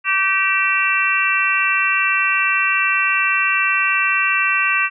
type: harmonic tone with a mistuned harmonic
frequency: 385.9 Hz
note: G4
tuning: 27 cents flat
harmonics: 3 / 4 / 5 / 6 / 7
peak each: -22 / -21 / -23 / -23 / -18 dBFS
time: 0.04-4.9 s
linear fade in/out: 50 ms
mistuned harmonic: 6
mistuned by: +19 cents
effects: none